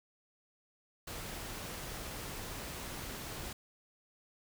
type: noise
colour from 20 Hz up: pink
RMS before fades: -43 dBFS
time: 1.07-3.53 s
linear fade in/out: 5 ms
effects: none